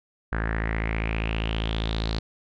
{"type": "tone with low-pass filter sweep", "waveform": "sawtooth", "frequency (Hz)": 55, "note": "A1", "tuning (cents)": 0, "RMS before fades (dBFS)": -27, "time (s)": [0.32, 2.19], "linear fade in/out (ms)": 5, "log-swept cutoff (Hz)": [1600, 4300], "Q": 5.9, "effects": []}